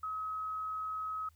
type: tone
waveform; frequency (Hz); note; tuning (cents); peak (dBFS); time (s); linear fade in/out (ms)
sine; 1276; D#6; +43; -35; 0.03-1.29; 5
effects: added 80 Hz sine -62 dBFS peak until 1.35 s + white hiss -73 dBFS RMS until 1.35 s